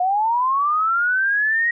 sine linear sweep, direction up, 711 to 1901 Hz, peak -16 dBFS, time 0-1.71 s, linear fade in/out 5 ms, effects none

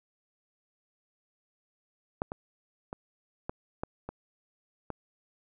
clicks, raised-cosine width 1 ms, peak -15 / -22 / -23 / -19 / -18 / -23 / -21 dBFS, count 7, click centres 2.219 / 2.319 / 2.929 / 3.495 / 3.835 / 4.09 / 4.903 s, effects none

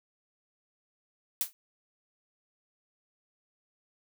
blue noise with exponential decay, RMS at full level -25 dBFS, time 1.41-1.53 s, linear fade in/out 0 ms, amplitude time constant 24 ms, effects none

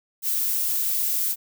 violet noise, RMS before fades -24 dBFS, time 0.22-1.36 s, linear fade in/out 50 ms, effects none

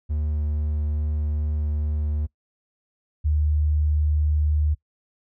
triangle / sine tone pair in turn, 75.2 / 75.49 Hz, D2 / D2, +42 / +48 cents, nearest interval unison, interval 6 cents, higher second, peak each -20 / -18 dBFS, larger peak second, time 0.09-2.27 / 3.24-4.75 s, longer first, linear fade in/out 20 ms, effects noise-tail reverb RT60 0.1 s tail -22 dB re dry

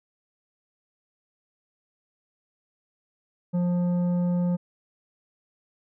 sine tone with tanh clipping, 176.6 Hz, F3, 20 cents sharp, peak -23 dBFS, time 3.53-4.57 s, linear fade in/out 20 ms, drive 9 dB, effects none

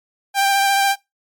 sawtooth tone with vibrato, 790 Hz, G5, 13 cents sharp, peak -10 dBFS, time 0.34-0.96 s, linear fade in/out 50 ms, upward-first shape triangle, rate 14 Hz, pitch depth 19 cents each way, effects noise-tail reverb RT60 0.2 s tail -22 dB re dry + MP3 96 kbps

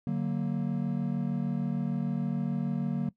triangle chord, D augmented, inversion none, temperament equal with one note detuned, 146.83 / 186.61 / 233.1 Hz, D3 / F#3 / A#3, 0 / +15 / 0 cents, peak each -30 dBFS, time 0.07-3.09 s, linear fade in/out 2 ms, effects noise-tail reverb RT60 0.1 s tail -20 dB re dry

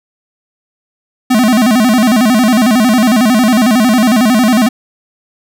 square tone with vibrato, 233.2 Hz, A#3, 1 cent sharp, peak -7 dBFS, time 1.3-4.69 s, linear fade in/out 10 ms, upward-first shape square, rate 11 Hz, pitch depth 150 cents each way, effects none

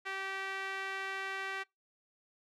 sawtooth tone with band-pass filter, 386.8 Hz, G4, 23 cents flat, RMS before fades -39 dBFS, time 0.05-1.64 s, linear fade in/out 20 ms, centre 1900 Hz, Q 1.8, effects noise-tail reverb RT60 0.2 s tail -25 dB re dry

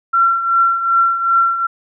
sine tone with tremolo, 1361 Hz, F6, 45 cents flat, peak -8 dBFS, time 0.13-1.67 s, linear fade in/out 10 ms, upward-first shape triangle, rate 2.6 Hz, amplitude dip 70%, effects none

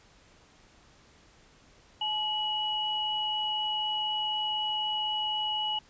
sine tone pair together, 856 / 2926 Hz, A5 / F#7, -48 / -20 cents, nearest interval octave + major sixth, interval 2128 cents, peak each -33 / -29 dBFS, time 2.01-5.79 s, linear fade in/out 5 ms, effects pink hiss -59 dBFS RMS until 5.89 s + resampled to 16000 Hz

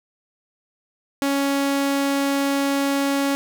sawtooth tone, 278.2 Hz, C#4, 6 cents sharp, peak -15 dBFS, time 1.22-3.35 s, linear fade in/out 0 ms, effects none

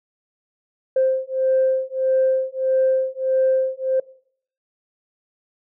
sine beating tone pair, 523.3 / 524.9 Hz, C5 / C5, 0 / +5 cents, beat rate 1.6 Hz, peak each -19 dBFS, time 0.96-4 s, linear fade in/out 5 ms, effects noise-tail reverb RT60 0.6 s tail -22 dB re dry + tanh soft clip ceiling -10 dBFS

